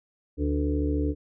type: harmonic tone with a mistuned harmonic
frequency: 73.42 Hz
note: D2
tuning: in tune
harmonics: 1 / 2 / 4 / 5 / 6 / 7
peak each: -26 / -36 / -27 / -39 / -33 / -39 dBFS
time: 0.37-1.15 s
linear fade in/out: 50 ms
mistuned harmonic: 7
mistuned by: -55 cents
effects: none